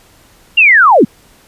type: linear sweep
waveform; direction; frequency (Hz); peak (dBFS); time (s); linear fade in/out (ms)
sine; down; 2845 to 164.81; -3; 0.57-1.05; 10
effects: pink hiss -46 dBFS RMS until 1.47 s + resampled to 32000 Hz